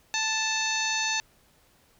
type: harmonic tone with a mistuned harmonic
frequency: 879 Hz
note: A5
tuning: 2 cents flat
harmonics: 1 / 2 / 3 / 4 / 5 / 6 / 7 / 8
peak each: -33 / -32 / -31 / -34 / -33 / -41 / -32 / -41 dBFS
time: 0.14-1.2 s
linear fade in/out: 0 ms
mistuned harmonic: 4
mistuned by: +62 cents
effects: pink hiss -62 dBFS RMS until 1.99 s